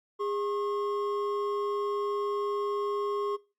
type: tone pair together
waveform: triangle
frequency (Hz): 408.8 / 1081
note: G#4 / C#6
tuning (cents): -27 / -44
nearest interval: octave + perfect fourth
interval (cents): 1683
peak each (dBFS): -28 / -32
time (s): 0.19-3.37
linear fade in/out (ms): 20
effects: noise-tail reverb RT60 0.3 s tail -21 dB re dry + Opus 48 kbps

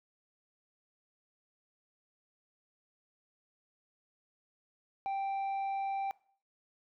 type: tone with tanh clipping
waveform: sine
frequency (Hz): 784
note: G5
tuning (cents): 0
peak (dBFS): -33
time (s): 5.06-6.11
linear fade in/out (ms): 0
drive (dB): 4
effects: noise-tail reverb RT60 0.5 s tail -21 dB re dry

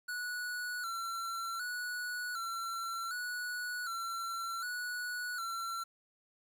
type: tone with vibrato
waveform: square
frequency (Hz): 1411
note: F6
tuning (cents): +17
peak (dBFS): -37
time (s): 0.08-5.84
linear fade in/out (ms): 10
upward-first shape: square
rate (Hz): 0.66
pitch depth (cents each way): 70
effects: 11-bit

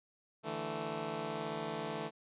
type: chord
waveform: 10% pulse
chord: D suspended second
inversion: none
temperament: just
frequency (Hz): 146.83 / 165.19 / 220.2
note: D3 / E3 / A3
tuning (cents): 0 / +4 / +2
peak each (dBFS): -36 / -34 / -33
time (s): 0.43-2.11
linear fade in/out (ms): 50
effects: resampled to 8000 Hz

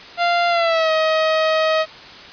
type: tone with pitch glide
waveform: sawtooth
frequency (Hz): 694 to 632.7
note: F5 to D#5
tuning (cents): -11 to +29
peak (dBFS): -11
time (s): 0.17-1.86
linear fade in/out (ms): 50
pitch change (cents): -160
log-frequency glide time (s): 0.49-0.91
effects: white hiss -38 dBFS RMS until 2.32 s + resampled to 11025 Hz

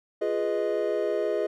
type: chord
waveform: triangle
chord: F half-diminished seventh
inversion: none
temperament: equal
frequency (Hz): 349.2 / 415.3 / 493.9 / 622.3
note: F4 / Ab4 / Cb5 / Eb5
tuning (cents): 0 / 0 / 0 / 0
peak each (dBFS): -30 / -26 / -30 / -27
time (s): 0.21-1.47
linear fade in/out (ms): 10
effects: none

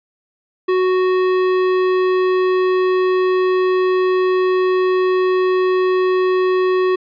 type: tone with tanh clipping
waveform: sine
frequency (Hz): 370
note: F#4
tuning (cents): 0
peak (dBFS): -15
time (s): 0.68-6.96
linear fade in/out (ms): 10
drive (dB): 16
effects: resampled to 11025 Hz

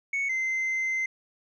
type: tone pair in turn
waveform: sine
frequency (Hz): 2217 / 2072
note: C#7 / C7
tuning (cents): 0 / -17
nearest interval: minor second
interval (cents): 117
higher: first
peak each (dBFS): -23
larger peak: neither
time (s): 0.13-0.29 / 0.29-1.06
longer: second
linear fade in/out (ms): 5
effects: tanh soft clip ceiling -24 dBFS

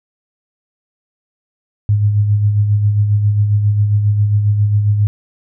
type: tone with tremolo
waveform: sine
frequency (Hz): 103.83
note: G#2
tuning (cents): 0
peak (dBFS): -8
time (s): 1.89-5.07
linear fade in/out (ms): 0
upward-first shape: sine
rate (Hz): 7.4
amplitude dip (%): 45
effects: none

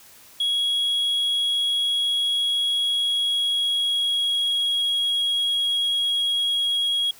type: tone with pitch glide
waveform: sine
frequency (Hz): 3322 to 3303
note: G#7 to G#7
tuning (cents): 0 to -10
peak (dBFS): -17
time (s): 0.4-7.11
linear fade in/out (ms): 5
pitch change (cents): -10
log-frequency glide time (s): 2.76-5
effects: tanh soft clip ceiling -19 dBFS + white hiss -49 dBFS RMS until 7.19 s

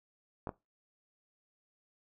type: clicks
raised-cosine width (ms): 1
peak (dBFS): -23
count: 2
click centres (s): 0.472 / 0.492
effects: noise-tail reverb RT60 0.2 s tail -18 dB re dry

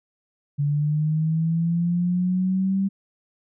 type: linear sweep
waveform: sine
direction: up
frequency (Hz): 142.9 to 196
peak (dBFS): -19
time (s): 0.58-2.89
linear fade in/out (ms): 20
effects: none

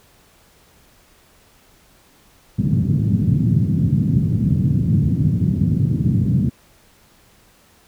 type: band-pass noise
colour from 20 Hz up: pink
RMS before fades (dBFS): -17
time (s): 2.58-6.5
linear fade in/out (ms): 10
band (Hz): 100 to 210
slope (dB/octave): 24
effects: pink hiss -53 dBFS RMS until 7.87 s

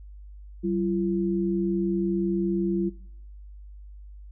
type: tone pair together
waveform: sine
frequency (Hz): 191.21 / 340.7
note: G3 / F4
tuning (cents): -43 / -43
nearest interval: minor seventh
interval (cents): 1000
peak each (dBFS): -26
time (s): 0.63-2.9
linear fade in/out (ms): 20
effects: noise-tail reverb RT60 0.7 s tail -20 dB re dry + added 50 Hz sine -41 dBFS peak until 4.31 s

